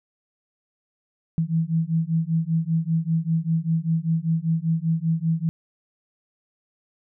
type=beating tone pair; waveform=sine; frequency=160.7 / 165.8 Hz; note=E3 / E3; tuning=-44 / +10 cents; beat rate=5.1 Hz; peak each=-23 dBFS; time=1.38-5.49 s; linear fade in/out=0 ms; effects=none